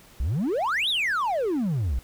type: exponential two-way sweep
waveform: triangle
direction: up then down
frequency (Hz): 55 to 3951 to 55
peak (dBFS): -20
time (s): 0.2-1.99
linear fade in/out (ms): 0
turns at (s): 0.89
effects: tanh soft clip ceiling -16 dBFS + pink hiss -52 dBFS RMS until 2.03 s